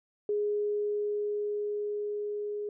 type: tone with level ramp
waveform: sine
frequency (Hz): 415.3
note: G#4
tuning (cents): 0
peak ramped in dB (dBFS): -26 to -32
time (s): 0.29-2.69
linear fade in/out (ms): 2
effects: none